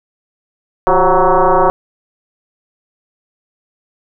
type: tone with frequency modulation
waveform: sine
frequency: 199.6 Hz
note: G3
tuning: 32 cents sharp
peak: -7 dBFS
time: 0.87-1.7 s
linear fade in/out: 0 ms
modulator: 185 Hz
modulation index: 5.5
effects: none